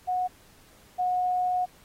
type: tone pair in turn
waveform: sine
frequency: 731 / 727.6 Hz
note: F#5 / F#5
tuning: -21 / -29 cents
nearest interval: unison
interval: 8 cents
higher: first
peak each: -24 / -23 dBFS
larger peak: second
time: 0.07-0.28 / 0.98-1.66 s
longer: second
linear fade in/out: 20 ms
effects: pink hiss -57 dBFS RMS until 1.84 s + AAC 48 kbps